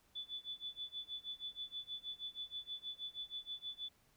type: tone with tremolo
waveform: sine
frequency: 3472 Hz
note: A7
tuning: 24 cents flat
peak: -40 dBFS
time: 0.15-3.89 s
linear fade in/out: 10 ms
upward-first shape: sine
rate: 6.3 Hz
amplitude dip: 95%
effects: pink hiss -72 dBFS RMS until 4.16 s